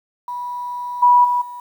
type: tone with level steps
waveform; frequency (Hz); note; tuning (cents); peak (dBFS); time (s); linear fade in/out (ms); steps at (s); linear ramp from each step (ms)
sine; 977; B5; -19; -24 / -8 / -15 / -30; 0.28-1.6; 2; 1.02 / 1.24 / 1.41; 10
effects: 8-bit